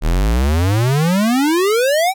square exponential sweep, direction up, 36.71 to 791 Hz, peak -13 dBFS, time 0.01-2.14 s, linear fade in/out 50 ms, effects none

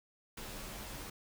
pink noise with comb filter, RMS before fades -45 dBFS, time 0.37-1.1 s, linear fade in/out 5 ms, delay 12 ms, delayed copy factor -1, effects none

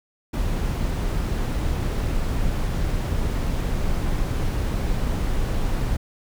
brown noise, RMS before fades -23 dBFS, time 0.33-5.97 s, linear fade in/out 10 ms, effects none

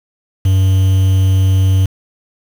triangle tone with quantisation, 95.1 Hz, F#2, 48 cents sharp, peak -6 dBFS, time 0.45-1.86 s, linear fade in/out 5 ms, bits 5, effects none

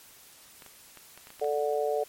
clicks, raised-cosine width 0.3 ms, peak -31 dBFS, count 8, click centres 0.622 / 0.663 / 0.973 / 1.176 / 1.271 / 1.304 / 1.396 / 1.444 s
harmonic tone, 146.83 Hz, D3, in tune, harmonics 3 / 4 / 5, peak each -28 / -30 / -32 dBFS, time 1.41-2.04 s, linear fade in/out 10 ms
effects white hiss -53 dBFS RMS until 2.08 s + MP3 64 kbps

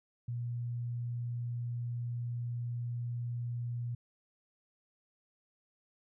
sine tone, 119.9 Hz, A#2, 49 cents sharp, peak -34 dBFS, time 0.28-3.95 s, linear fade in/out 5 ms, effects none

